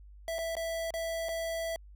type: tone with dropouts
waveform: square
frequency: 659.3 Hz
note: E5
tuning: in tune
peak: -33 dBFS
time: 0.28-1.76 s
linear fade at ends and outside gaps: 1 ms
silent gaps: 0.384-0.388 / 0.553-0.567 / 0.906-0.939 / 1.286-1.29 s
effects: added 50 Hz sine -49 dBFS peak until 1.95 s